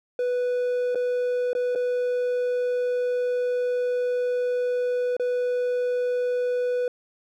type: tone with dropouts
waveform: triangle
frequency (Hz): 493.9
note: B4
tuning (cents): 0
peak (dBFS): -20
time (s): 0.19-6.88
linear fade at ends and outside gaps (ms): 2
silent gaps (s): 0.948-0.955 / 1.532-1.55 / 1.751-1.757 / 5.167-5.197
effects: none